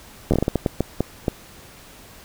slowing click train, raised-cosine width 2 ms, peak -5 dBFS, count 12, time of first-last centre 0.31-1.282 s, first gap 11 ms, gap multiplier 1.38, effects pink hiss -45 dBFS RMS until 2.24 s

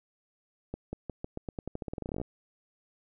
accelerating click train, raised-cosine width 2 ms, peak -22 dBFS, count 22, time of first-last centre 0.74-2.215 s, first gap 190 ms, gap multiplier 0.88, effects none

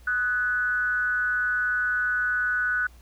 sine tone with frequency modulation, 1484 Hz, F#6, 5 cents sharp, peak -22 dBFS, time 0.07-2.87 s, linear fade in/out 5 ms, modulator 227 Hz, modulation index 0.44, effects added 60 Hz sine -48 dBFS peak until 3.01 s + pink hiss -58 dBFS RMS until 3.01 s

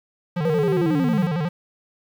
square tone with vibrato, 162.3 Hz, E3, 27 cents flat, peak -22 dBFS, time 0.36-1.49 s, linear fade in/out 10 ms, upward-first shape square, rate 11 Hz, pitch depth 140 cents each way
sine linear sweep, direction down, 493.9 to 166.5 Hz, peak -19 dBFS, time 0.45-1.27 s, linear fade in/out 5 ms
effects low-pass 3000 Hz 12 dB/octave + 8-bit

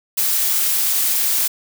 blue noise, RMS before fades -18 dBFS, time 0.17-1.48 s, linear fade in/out 10 ms, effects none

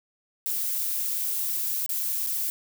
violet noise with dropouts, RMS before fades -28 dBFS, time 0.46-2.5 s, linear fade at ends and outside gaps 0 ms, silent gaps 1.862-1.892 / 2.264-2.27 s, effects none

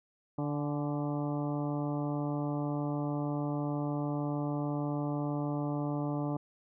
harmonic tone with a mistuned harmonic, 146.4 Hz, D3, 5 cents flat, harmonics 1 / 2 / 3 / 4 / 5 / 6 / 7 / 8, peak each -34 / -34 / -44 / -41 / -44 / -45 / -48 / -49 dBFS, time 0.38-6.37 s, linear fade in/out 5 ms, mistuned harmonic 6, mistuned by -36 cents, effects none

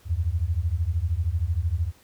sine beating tone pair, 77.78 / 90.78 Hz, D#2 / F#2, 0 / -32 cents, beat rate 13 Hz, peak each -25 / -25 dBFS, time 0.05-1.92 s, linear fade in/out 50 ms, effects pink hiss -57 dBFS RMS until 2.03 s

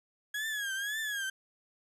35% pulse tone with vibrato, 1661.2 Hz, G#6, in tune, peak -31 dBFS, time 0.34-1.3 s, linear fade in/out 5 ms, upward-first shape triangle, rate 1.9 Hz, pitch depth 130 cents each way, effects resampled to 32000 Hz

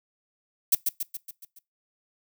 violet noise with echo, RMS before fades -19 dBFS, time 0.72-0.75 s, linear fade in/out 5 ms, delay 140 ms, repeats 6, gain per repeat -5 dB, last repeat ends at 1.59 s, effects noise-tail reverb RT60 0.2 s tail -21 dB re dry

